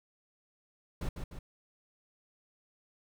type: noise with echo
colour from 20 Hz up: brown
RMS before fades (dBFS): -34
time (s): 1.01-1.09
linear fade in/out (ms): 5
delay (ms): 150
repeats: 2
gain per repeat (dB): -5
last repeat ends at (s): 1.39
effects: none